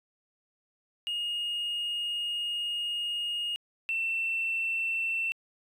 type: tone pair in turn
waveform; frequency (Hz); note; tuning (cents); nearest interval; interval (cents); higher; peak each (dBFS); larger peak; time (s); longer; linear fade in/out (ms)
triangle; 2858 / 2687; F7 / E7; +39 / +33; minor second; 106; first; -27 / -24; second; 1.07-3.56 / 3.89-5.32; first; 0
effects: tanh soft clip ceiling -25 dBFS